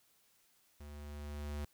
square tone with level ramp, 73.42 Hz, D2, in tune, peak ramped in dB -49 to -38 dBFS, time 0.8-1.65 s, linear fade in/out 5 ms, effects white hiss -71 dBFS RMS until 1.73 s

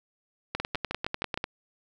two click trains, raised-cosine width 0.3 ms, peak -13 / -14 dBFS, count 10 / 6, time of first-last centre 0.55-1.441 / 0.6-1.375 s, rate 10.1 / 6.45 Hz, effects none

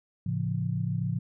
sine chord, A augmented, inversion none, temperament just, 110 / 137.5 / 171.88 Hz, A2 / C#3 / E#3, 0 / -14 / -27 cents, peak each -31 dBFS, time 0.26-1.19 s, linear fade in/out 5 ms, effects none

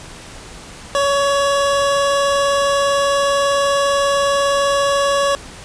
25% pulse tone with vibrato, 561 Hz, C#5, 21 cents sharp, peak -10 dBFS, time 0.95-5.35 s, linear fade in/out 0 ms, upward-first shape sine, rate 20 Hz, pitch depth 15 cents each way, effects pink hiss -36 dBFS RMS until 5.64 s + resampled to 22050 Hz

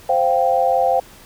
sine chord, C suspended fourth, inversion none, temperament equal, 523.3 / 698.5 / 784 Hz, C5 / F5 / G5, 0 / 0 / 0 cents, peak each -18 dBFS, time 0.09-1 s, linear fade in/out 5 ms, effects pink hiss -44 dBFS RMS until 1.25 s

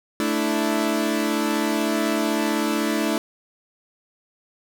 sawtooth chord, A suspended fourth, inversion none, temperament equal, 220 / 293.7 / 329.6 Hz, A3 / D4 / E4, 0 / 0 / 0 cents, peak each -21 dBFS, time 0.2-3.18 s, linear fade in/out 0 ms, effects none

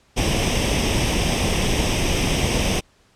pink noise with comb filter, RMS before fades -20 dBFS, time 0.16-2.81 s, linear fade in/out 20 ms, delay 0.35 ms, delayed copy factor +0.65, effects pink hiss -58 dBFS RMS until 3.15 s + low-pass 8000 Hz 12 dB/octave

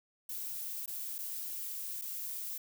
violet noise with dropouts, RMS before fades -40 dBFS, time 0.29-2.58 s, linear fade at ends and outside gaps 5 ms, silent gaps 0.86-0.877 / 1.183-1.187 / 2.014-2.02 s, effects none

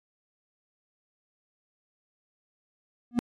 triangle tone with exponential growth, 240 Hz, B3, 49 cents flat, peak -15 dBFS, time 3.11-3.19 s, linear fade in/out 0 ms, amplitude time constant 16 ms, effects AAC 32 kbps

